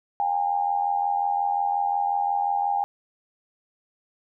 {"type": "tone with amplitude modulation", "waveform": "sine", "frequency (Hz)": 810, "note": "G#5", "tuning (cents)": -43, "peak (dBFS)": -18, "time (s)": [0.2, 2.84], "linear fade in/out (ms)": 0, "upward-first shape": "sine", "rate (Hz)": 85.6, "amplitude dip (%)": 70, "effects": []}